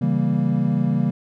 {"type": "chord", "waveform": "triangle", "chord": "C# diminished seventh", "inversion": "none", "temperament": "equal", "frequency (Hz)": [138.59, 164.81, 196, 233.1], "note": ["C#3", "E3", "G3", "Bb3"], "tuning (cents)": [0, 0, 0, 0], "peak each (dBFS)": -21, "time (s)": [0.01, 1.11], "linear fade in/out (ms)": 10, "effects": []}